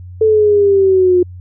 sine exponential sweep, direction down, 441.9 to 355.4 Hz, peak -7 dBFS, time 0.21-1.23 s, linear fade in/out 5 ms, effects added 90 Hz sine -29 dBFS peak until 1.4 s

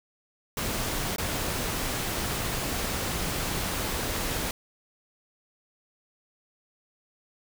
pink noise with dropouts, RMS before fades -30 dBFS, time 0.57-4.51 s, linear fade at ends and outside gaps 2 ms, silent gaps 1.161-1.182 s, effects none

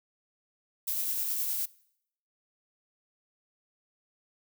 violet noise with tremolo, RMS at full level -30 dBFS, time 0.87-1.66 s, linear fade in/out 10 ms, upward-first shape triangle, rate 9.7 Hz, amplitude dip 30%, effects noise-tail reverb RT60 0.7 s tail -22 dB re dry

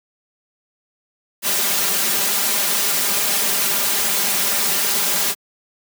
white noise with comb filter, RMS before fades -19 dBFS, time 1.42-5.35 s, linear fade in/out 50 ms, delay 5 ms, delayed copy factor +0.8, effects high-pass 150 Hz 12 dB/octave

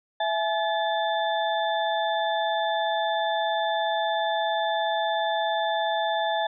sine tone cluster, 662 / 845 / 1727 / 3545 Hz, E5 / G#5 / A6 / A7, +7 / +30 / -33 / +12 cents, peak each -27 / -26 / -32 / -33 dBFS, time 0.2-6.47 s, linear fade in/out 5 ms, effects none

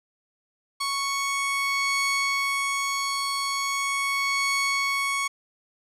sawtooth tone pair together, 1108.7 / 2217 Hz, C#6 / C#7, 0 / 0 cents, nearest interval octave, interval 1200 cents, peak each -23 dBFS, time 0.8-5.28 s, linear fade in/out 10 ms, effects low-pass 10000 Hz 12 dB/octave

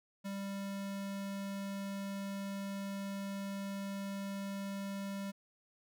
square tone, 197.4 Hz, G3, 12 cents sharp, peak -39 dBFS, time 0.24-5.32 s, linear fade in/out 20 ms, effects none

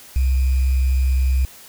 sine tone with sample-and-hold, 65.1 Hz, C2, 8 cents flat, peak -14 dBFS, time 0.16-1.45 s, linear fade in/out 0 ms, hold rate 2450 Hz, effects white hiss -43 dBFS RMS until 1.68 s

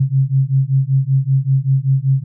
sine beating tone pair, 132.1 / 137.3 Hz, C3 / C#3, +17 / -16 cents, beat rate 5.2 Hz, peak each -15 dBFS, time 0-2.24 s, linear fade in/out 10 ms, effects none

